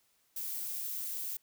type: noise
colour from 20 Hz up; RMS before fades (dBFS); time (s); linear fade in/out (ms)
violet; -38; 0.36-1.37; 5
effects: white hiss -72 dBFS RMS until 1.42 s